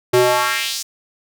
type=tone with high-pass filter sweep; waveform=square; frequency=123.5 Hz; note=B2; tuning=in tune; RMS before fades=-17 dBFS; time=0.13-0.83 s; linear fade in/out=10 ms; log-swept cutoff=280 to 6400 Hz; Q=1.9; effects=none